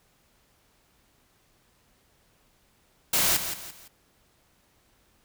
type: noise with echo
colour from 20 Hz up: white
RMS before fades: -23 dBFS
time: 3.13-3.37 s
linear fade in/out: 5 ms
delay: 170 ms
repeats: 3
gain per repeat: -9 dB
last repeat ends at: 3.88 s
effects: pink hiss -65 dBFS RMS until 5.24 s